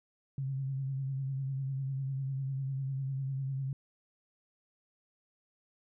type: tone with vibrato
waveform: sine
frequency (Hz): 134.9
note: C#3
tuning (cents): -47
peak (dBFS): -32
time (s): 0.38-3.73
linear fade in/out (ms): 2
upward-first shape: sine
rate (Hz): 10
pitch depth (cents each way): 40
effects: none